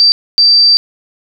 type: tone bursts at uneven times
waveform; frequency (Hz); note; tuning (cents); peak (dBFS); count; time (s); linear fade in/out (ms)
sine; 4667; D8; -12; -4; 2; 0-0.12 / 0.38-0.77; 0
effects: none